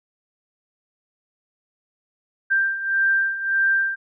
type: beating tone pair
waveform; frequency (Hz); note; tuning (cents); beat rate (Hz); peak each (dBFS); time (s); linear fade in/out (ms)
sine; 1577 / 1578.7; G6 / G6; +10 / +12; 1.7; -24 / -19; 2.5-3.96; 20
effects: none